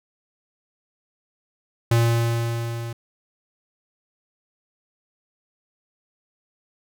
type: tone with level ramp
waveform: square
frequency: 116.54 Hz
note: A#2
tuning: in tune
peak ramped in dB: -15 to -30 dBFS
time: 1.91-2.93 s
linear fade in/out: 5 ms
effects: none